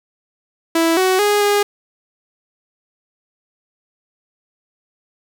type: tone with pitch steps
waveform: sawtooth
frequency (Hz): 329.7 / 373.7 / 413.3 / 409.8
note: E4 / F#4 / G#4 / G#4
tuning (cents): 0 / +17 / -8 / -23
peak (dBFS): -9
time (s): 0.75-1.63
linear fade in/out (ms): 5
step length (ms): 220
effects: 8-bit